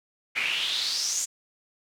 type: noise with band-pass filter sweep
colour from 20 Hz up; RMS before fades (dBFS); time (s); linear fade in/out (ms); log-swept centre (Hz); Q
pink; -28; 0.35-1.26; 20; 2200 to 7300; 5.7
effects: none